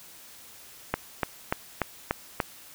click train, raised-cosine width 0.5 ms, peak -9 dBFS, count 6, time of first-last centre 0.94-2.402 s, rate 3.42 Hz, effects white hiss -49 dBFS RMS until 2.74 s

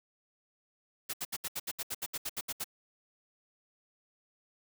white noise bursts, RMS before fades -36 dBFS, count 14, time 1.09-2.643 s, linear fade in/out 10 ms, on 45 ms, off 71 ms, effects none

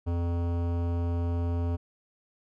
sine tone with hard clipping, 85.8 Hz, F2, 30 cents flat, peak -28 dBFS, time 0.06-1.77 s, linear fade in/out 20 ms, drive 17 dB, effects none

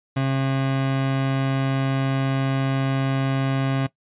30% pulse tone, 134.7 Hz, C#3, 49 cents flat, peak -17 dBFS, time 0.16-3.87 s, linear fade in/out 10 ms, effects noise-tail reverb RT60 0.1 s tail -18 dB re dry + resampled to 8000 Hz

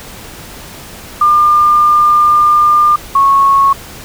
sine tone pair in turn, 1200 / 1101.2 Hz, D6 / C#6, +37 / -12 cents, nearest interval minor second, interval 149 cents, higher first, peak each -5 dBFS, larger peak neither, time 1.21-2.96 / 3.15-3.73 s, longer first, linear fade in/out 5 ms, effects pink hiss -31 dBFS RMS until 4.04 s

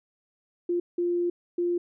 sine tone bursts at uneven times, 349.2 Hz, F4, in tune, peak -23 dBFS, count 3, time 0.69-0.8 / 0.98-1.3 / 1.58-1.78 s, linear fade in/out 5 ms, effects none

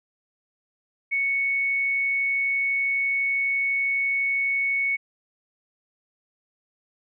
sine tone, 2217 Hz, C#7, in tune, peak -21 dBFS, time 1.11-4.97 s, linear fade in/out 20 ms, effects none

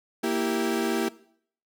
35% pulse chord, E diminished, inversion second, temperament equal, 233.1 / 329.6 / 392 Hz, Bb3 / E4 / G4, 0 / 0 / 0 cents, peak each -27 dBFS, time 0.23-1.09 s, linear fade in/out 10 ms, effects noise-tail reverb RT60 0.6 s tail -19 dB re dry

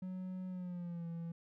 triangle tone with pitch glide, 185 to 167.7 Hz, F#3 to E3, 0 to +30 cents, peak -38 dBFS, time 0.02-1.32 s, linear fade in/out 5 ms, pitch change -170 cents, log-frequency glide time 0.48-1.07 s, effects none

